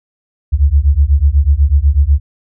sine beating tone pair, 67.4 / 75.5 Hz, C#2 / D2, -48 / +48 cents, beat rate 8.1 Hz, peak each -10 dBFS, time 0.52-2.2 s, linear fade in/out 20 ms, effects none

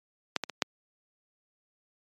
clicks, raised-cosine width 0.2 ms, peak -8 / -13 / -20 / -6 dBFS, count 4, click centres 0.363 / 0.437 / 0.497 / 0.622 s, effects high-pass 200 Hz 12 dB/octave + MP3 96 kbps

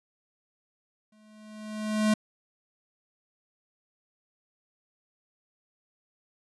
square tone with exponential growth, 214.3 Hz, A3, 45 cents flat, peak -20 dBFS, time 1.12-2.14 s, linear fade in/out 5 ms, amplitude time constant 220 ms, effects resampled to 24000 Hz

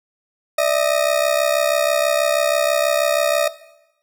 40% pulse ring-modulated tone, 622.3 Hz, D#5, in tune, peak -11 dBFS, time 0.58-3.48 s, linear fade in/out 5 ms, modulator 33.1 Hz, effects noise-tail reverb RT60 0.9 s tail -17 dB re dry

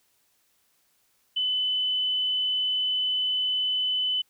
sine tone, 3013 Hz, F#7, 31 cents sharp, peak -23 dBFS, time 1.36-4.22 s, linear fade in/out 10 ms, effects white hiss -68 dBFS RMS until 4.29 s

